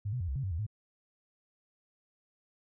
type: tone with pitch steps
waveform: sine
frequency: 102 / 125.2 / 88.1 / 67.1 / 135.6 / 95.7 / 80.6 / 106.9 Hz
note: G#2 / B2 / F2 / C2 / C#3 / G2 / E2 / A2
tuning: -31 / +24 / +16 / +44 / -38 / -41 / -38 / -49 cents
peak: -31 dBFS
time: 0.05-0.666 s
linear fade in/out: 10 ms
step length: 77 ms
effects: none